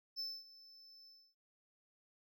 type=tone with ADSR envelope; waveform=triangle; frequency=5274 Hz; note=E8; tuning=in tune; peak=-37 dBFS; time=0.16-1.35 s; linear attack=33 ms; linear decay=240 ms; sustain=-19 dB; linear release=280 ms; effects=none

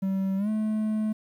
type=tone with pitch glide; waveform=triangle; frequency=192.3 to 215.8 Hz; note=G3 to A3; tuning=-33 to -33 cents; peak=-22 dBFS; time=0.02-1.13 s; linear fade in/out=10 ms; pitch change=+200 cents; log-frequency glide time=0.37-0.49 s; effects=10-bit

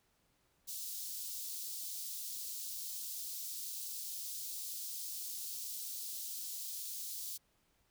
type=high-pass noise; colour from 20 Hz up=white; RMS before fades=-43 dBFS; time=0.67-7.38 s; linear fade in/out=20 ms; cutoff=4000 Hz; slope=24 dB/octave; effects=pink hiss -75 dBFS RMS until 7.9 s

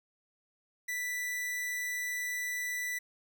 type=tone; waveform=45% pulse; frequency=1975.5 Hz; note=B6; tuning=in tune; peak=-33 dBFS; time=0.88-2.99 s; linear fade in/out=10 ms; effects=none

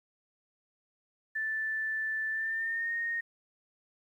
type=tone with pitch glide; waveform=sine; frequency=1760 to 1853.9 Hz; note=A6 to A#6; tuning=0 to -10 cents; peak=-30 dBFS; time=1.35-3.21 s; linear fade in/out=10 ms; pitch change=+90 cents; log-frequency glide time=2.3-2.93 s; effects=11-bit

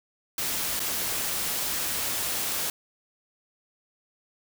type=noise with dropouts; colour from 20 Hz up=white; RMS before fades=-29 dBFS; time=0.38-2.7 s; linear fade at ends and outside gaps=2 ms; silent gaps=0.795-0.801 s; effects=none

